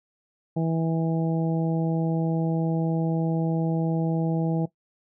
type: harmonic tone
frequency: 163.2 Hz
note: E3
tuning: 17 cents flat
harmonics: 1 / 2 / 3 / 4 / 5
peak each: -23 / -29 / -33 / -35 / -37 dBFS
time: 0.56-4.66 s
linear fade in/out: 10 ms
effects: noise-tail reverb RT60 0.1 s tail -17 dB re dry